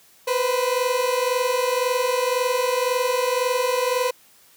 30% pulse tone pair together, 490.1 / 512 Hz, B4 / C5, -13 / -38 cents, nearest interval minor second, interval 75 cents, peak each -20 dBFS, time 0.27-4.11 s, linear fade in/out 10 ms, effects white hiss -54 dBFS RMS until 4.56 s + high-pass 80 Hz 12 dB/octave

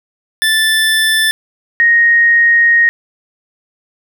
25% pulse / sine tone pair in turn, 1760 / 1868.2 Hz, A6 / A#6, 0 / +3 cents, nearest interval minor second, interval 103 cents, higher second, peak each -6 dBFS, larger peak neither, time 0.42-1.31 / 1.8-2.89 s, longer second, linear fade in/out 0 ms, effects none

